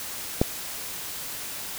click, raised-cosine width 2 ms, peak -5 dBFS, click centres 0.415 s, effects white hiss -35 dBFS RMS until 1.78 s

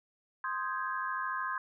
sine chord, Ab major seventh, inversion first, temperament equal, 1046.5 / 1244.5 / 1568 / 1661.2 Hz, C6 / Eb6 / G6 / Ab6, 0 / 0 / 0 / 0 cents, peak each -35 / -39 / -40 / -39 dBFS, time 0.44-1.58 s, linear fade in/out 2 ms, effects none

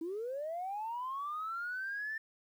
sine linear sweep, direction up, 313.9 to 1791 Hz, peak -35 dBFS, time 0.01-2.18 s, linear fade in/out 5 ms, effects tanh soft clip ceiling -32 dBFS + 11-bit

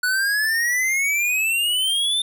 square exponential sweep, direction up, 1469 to 3600 Hz, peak -19 dBFS, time 0.03-2.22 s, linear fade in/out 5 ms, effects none

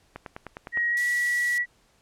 click train, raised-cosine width 0.5 ms, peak -21 dBFS, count 7, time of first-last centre 0.16-0.773 s, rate 9.78 Hz
sine tone with pitch glide, 1894 to 1940.5 Hz, A#6 to B6, +27 to -31 cents, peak -22 dBFS, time 0.72-1.66 s, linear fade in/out 50 ms, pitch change +42 cents, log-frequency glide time 0.91-1 s
pink high-pass noise, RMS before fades -37 dBFS, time 0.97-1.58 s, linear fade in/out 0 ms, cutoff 5800 Hz, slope 12 dB/octave
effects pink hiss -63 dBFS RMS until 2.01 s + low-pass 10000 Hz 12 dB/octave

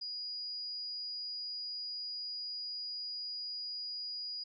sine tone, 4892 Hz, D#8, 30 cents flat, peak -38 dBFS, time 0.01-4.44 s, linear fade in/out 10 ms, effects none

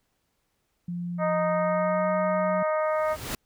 sine tone with pitch glide, 174.61 to 184.03 Hz, F3 to F#3, 0 to -9 cents, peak -29 dBFS, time 0.88-2.63 s, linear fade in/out 5 ms, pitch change +91 cents, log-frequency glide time 1.48-2.1 s
harmonic tone, 310.2 Hz, D#4, 5 cents flat, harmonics 2 / 3 / 4 / 5 / 6 / 7, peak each -24 / -33 / -30 / -41 / -40 / -41 dBFS, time 1.18-3.17 s, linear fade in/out 50 ms
pink noise with exponential growth, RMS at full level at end -29 dBFS, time 2.79-3.35 s, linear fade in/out 2 ms, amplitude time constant 120 ms
effects pink hiss -74 dBFS RMS until 3.45 s

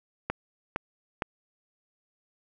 click train, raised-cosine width 0.5 ms, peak -13 dBFS, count 3, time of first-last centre 0.3-1.222 s, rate 2.17 Hz, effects none

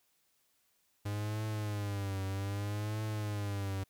45% pulse tone with vibrato, 102.1 Hz, G#2, 29 cents flat, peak -34 dBFS, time 1.05-3.84 s, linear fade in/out 10 ms, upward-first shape triangle, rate 0.63 Hz, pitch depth 110 cents each way, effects white hiss -74 dBFS RMS until 3.89 s

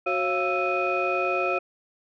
sine tone cluster, 368.5 / 545 / 693 / 1321 / 2488 Hz, F#4 / C#5 / F5 / E6 / D#7, -7 / -29 / -14 / +3 / -1 cents, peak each -28 dBFS, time 0.06-1.59 s, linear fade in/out 10 ms, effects tanh soft clip ceiling -15 dBFS

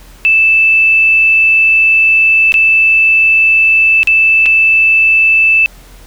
sine tone with dropouts, 2637 Hz, E7, in tune, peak -5 dBFS, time 0.25-5.66 s, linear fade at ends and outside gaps 0 ms, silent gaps 2.521-2.541 / 4.032-4.073 / 4.458-4.462 s, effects added 42 Hz sine -36 dBFS peak until 6.06 s + pink hiss -41 dBFS RMS until 6.06 s

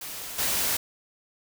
white noise with level steps, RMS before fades -37 / -26 dBFS, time 0.01-0.77 s, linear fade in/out 5 ms, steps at 0.38 s, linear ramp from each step 10 ms, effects none

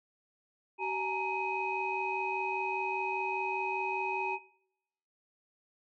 sine tone cluster, 380.4 / 845 / 930 / 2513 Hz, F#4 / G#5 / A#5 / D#7, +48 / +30 / -4 / +17 cents, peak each -37 / -38 / -35 / -36 dBFS, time 0.78-4.39 s, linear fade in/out 50 ms, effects noise-tail reverb RT60 0.8 s tail -21 dB re dry + tanh soft clip ceiling -21 dBFS

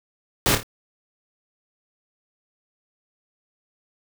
pink noise with echo, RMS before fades -19 dBFS, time 0.46-0.55 s, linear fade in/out 0 ms, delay 27 ms, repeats 3, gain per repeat -7 dB, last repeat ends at 0.631 s, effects none

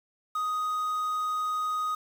triangle tone with quantisation, 1248 Hz, D#6, 5 cents sharp, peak -25 dBFS, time 0.35-1.95 s, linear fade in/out 5 ms, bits 8, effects none

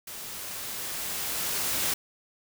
white noise with level ramp, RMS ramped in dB -40 to -27 dBFS, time 0.07-1.94 s, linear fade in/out 5 ms, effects none

